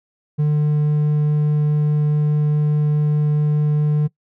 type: tone with hard clipping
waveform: sine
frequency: 149.6 Hz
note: D3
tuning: 32 cents sharp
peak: -15 dBFS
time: 0.38-4.08 s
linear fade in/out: 20 ms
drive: 3 dB
effects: noise-tail reverb RT60 0.1 s tail -21 dB re dry